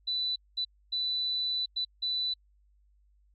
sine tone bursts at uneven times, 3982 Hz, B7, 14 cents sharp, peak -28 dBFS, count 5, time 0.07-0.36 / 0.57-0.65 / 0.92-1.66 / 1.76-1.85 / 2.02-2.34 s, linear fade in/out 10 ms, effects added 50 Hz sine -62 dBFS peak until 3.34 s + AAC 48 kbps

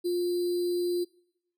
sine tone with sample-and-hold, 352 Hz, F4, 14 cents sharp, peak -25 dBFS, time 0.04-1.05 s, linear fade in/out 20 ms, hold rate 4410 Hz, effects noise-tail reverb RT60 0.8 s tail -24 dB re dry

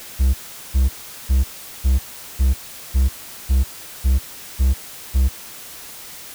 triangle tone bursts, 65.41 Hz, C2, in tune, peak -10 dBFS, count 10, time 0.19-5.29 s, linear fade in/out 20 ms, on 150 ms, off 400 ms, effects white hiss -37 dBFS RMS until 6.34 s

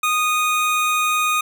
25% pulse tone, 1238 Hz, D#6, 9 cents flat, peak -13 dBFS, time 0.03-1.41 s, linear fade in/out 5 ms, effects none

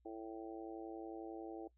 harmonic tone, 111.1 Hz, A2, 17 cents sharp, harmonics 3 / 4 / 5 / 6 / 7, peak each -47 / -51 / -55 / -56 / -53 dBFS, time 0.05-1.68 s, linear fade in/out 10 ms, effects noise-tail reverb RT60 0.1 s tail -20 dB re dry + added 60 Hz sine -70 dBFS peak until 1.77 s

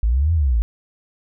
sine exponential two-way sweep, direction up then down, 51.91 to 86 to 51.91 Hz, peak -14 dBFS, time 0.03-0.62 s, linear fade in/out 0 ms, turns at 0.33 s, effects none

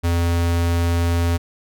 square tone, 85.3 Hz, F2, 40 cents flat, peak -17 dBFS, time 0.03-1.38 s, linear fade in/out 20 ms, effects none

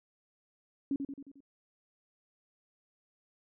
sine tone with echo, 277.2 Hz, C#4, in tune, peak -28 dBFS, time 0.91-0.96 s, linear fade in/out 2 ms, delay 89 ms, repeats 5, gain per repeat -5 dB, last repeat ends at 1.405 s, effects none

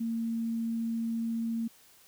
sine tone, 228.6 Hz, A#3, 34 cents flat, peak -29 dBFS, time 0-1.68 s, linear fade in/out 10 ms, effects white hiss -59 dBFS RMS until 2.07 s

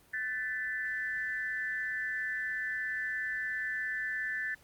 sine tone with amplitude modulation, 1760 Hz, A6, in tune, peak -28 dBFS, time 0.13-4.55 s, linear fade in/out 10 ms, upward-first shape sine, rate 237 Hz, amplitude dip 90%, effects pink hiss -62 dBFS RMS until 4.63 s + Opus 32 kbps

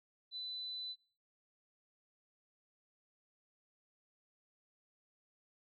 sine tone, 4000 Hz, B7, 21 cents sharp, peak -40 dBFS, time 0.31-0.96 s, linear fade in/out 50 ms, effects noise-tail reverb RT60 0.5 s tail -24 dB re dry + MP3 48 kbps

